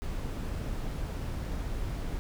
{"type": "noise", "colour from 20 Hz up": "brown", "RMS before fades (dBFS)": -34, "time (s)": [0.02, 2.19], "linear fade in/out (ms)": 0, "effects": []}